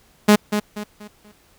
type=tone with echo; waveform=sawtooth; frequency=209.1 Hz; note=G#3; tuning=12 cents sharp; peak=-5 dBFS; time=0.28-0.36 s; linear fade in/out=10 ms; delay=240 ms; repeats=4; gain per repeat=-9 dB; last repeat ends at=1.32 s; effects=pink hiss -56 dBFS RMS until 1.58 s